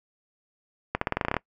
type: accelerating click train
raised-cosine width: 0.5 ms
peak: -9 dBFS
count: 11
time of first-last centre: 0.95-1.367 s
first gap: 64 ms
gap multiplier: 0.9
effects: noise-tail reverb RT60 0.1 s tail -23 dB re dry